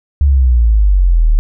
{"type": "exponential sweep", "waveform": "sine", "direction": "down", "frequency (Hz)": [73, 36.71], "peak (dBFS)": -6, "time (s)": [0.21, 1.39], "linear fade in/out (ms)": 0, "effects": []}